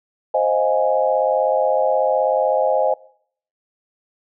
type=chord; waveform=sine; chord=F minor seventh; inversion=second; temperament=equal; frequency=523.3 / 622.3 / 698.5 / 830.6 Hz; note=C5 / Eb5 / F5 / Ab5; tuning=0 / 0 / 0 / 0 cents; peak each=-19 / -19 / -24 / -21 dBFS; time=0.34-2.94 s; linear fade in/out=5 ms; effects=noise-tail reverb RT60 0.6 s tail -22 dB re dry